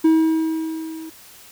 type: tone with level ramp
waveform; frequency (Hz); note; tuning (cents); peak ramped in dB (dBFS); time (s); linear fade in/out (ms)
triangle; 320.5; E4; -49; -8 to -30; 0.04-1.1; 10
effects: white hiss -45 dBFS RMS until 1.51 s

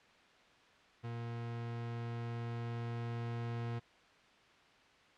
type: tone with level ramp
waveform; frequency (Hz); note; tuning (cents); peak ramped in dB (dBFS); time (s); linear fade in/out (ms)
40% pulse; 117.4; A#2; +13; -39 to -36; 1.03-3.8; 20
effects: white hiss -63 dBFS RMS until 5.17 s + low-pass 3000 Hz 12 dB/octave

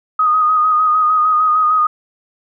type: tone with vibrato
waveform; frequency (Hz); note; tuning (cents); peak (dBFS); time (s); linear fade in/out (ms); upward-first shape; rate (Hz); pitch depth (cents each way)
sine; 1245; D#6; +1; -10; 0.19-1.87; 5; square; 6.6; 25
effects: none

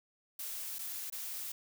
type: noise with dropouts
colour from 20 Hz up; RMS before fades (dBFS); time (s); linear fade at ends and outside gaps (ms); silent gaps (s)
blue; -41; 0.39-1.52; 5; 0.786-0.79 / 1.101-1.123
effects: none

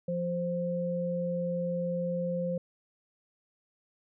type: tone pair together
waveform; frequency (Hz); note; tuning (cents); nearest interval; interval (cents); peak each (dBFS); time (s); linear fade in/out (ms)
sine; 174.63 / 523.3; F3 / C5; 0 / 0; octave + perfect fifth; 1900; -32 / -31; 0.08-2.58; 5
effects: none

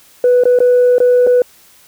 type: tone with dropouts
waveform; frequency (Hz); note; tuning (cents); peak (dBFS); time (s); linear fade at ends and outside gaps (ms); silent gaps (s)
sine; 493.9; B4; 0; -5; 0.24-1.42; 2; 0.437-0.454 / 0.589-0.603 / 0.983-1.002 / 1.267-1.271
effects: tanh soft clip ceiling -4 dBFS + white hiss -46 dBFS RMS until 1.87 s

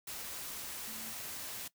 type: tone in noise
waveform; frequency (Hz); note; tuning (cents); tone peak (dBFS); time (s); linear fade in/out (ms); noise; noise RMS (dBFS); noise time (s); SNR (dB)
sine; 222.7; A3; +21; -52; 0.87-1.13; 5; white; -43; 0.07-1.68; -12
effects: noise-tail reverb RT60 0.1 s tail -18 dB re dry

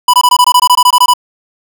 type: tone bursts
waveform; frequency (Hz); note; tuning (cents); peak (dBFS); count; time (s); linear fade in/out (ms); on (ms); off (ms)
square; 990; B5; +4; -4; 14; 0.08-1.137; 5; 56; 21
effects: none

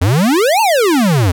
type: exponential two-way sweep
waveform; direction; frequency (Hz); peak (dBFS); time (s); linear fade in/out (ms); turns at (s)
square; up then down; 82.3 to 932.3 to 82.3; -10; 0.01-1.32; 10; 0.61
effects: none

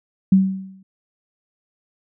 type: tone with exponential decay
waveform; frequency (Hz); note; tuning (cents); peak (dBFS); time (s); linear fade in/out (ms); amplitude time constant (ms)
sine; 191; G3; -45; -7; 0.32-0.83; 5; 110
effects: none

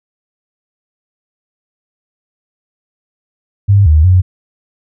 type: tone with pitch steps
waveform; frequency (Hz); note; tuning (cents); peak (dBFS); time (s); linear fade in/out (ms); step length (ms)
sine; 100.1 / 77.1 / 91.8; G2 / D#2 / F#2; +37 / -15 / -13; -4; 3.68-4.22; 20; 180
effects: none

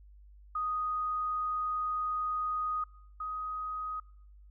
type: tone pair in turn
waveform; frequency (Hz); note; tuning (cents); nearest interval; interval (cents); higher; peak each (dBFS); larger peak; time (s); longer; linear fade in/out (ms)
sine; 1244.5 / 1254.6; D#6 / D#6; 0 / +14; unison; 14; second; -30 / -34; first; 0.55-2.84 / 3.2-4; first; 5
effects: noise-tail reverb RT60 0.8 s tail -24 dB re dry + added 50 Hz sine -52 dBFS peak until 4.5 s

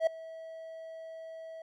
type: tone with ADSR envelope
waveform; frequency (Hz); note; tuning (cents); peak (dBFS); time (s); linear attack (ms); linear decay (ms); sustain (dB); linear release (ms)
triangle; 649; E5; -27; -19; 0-1.62; 68; 5; -21; 3
effects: none

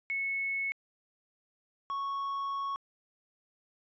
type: tone pair in turn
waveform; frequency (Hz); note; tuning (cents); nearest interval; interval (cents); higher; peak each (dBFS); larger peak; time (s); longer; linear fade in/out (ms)
sine / triangle; 2200 / 1107; C#7 / C#6; -14 / -3; octave; 1189; first; -30 / -30; neither; 0.1-0.72 / 1.9-2.76; second; 0
effects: resampled to 16000 Hz

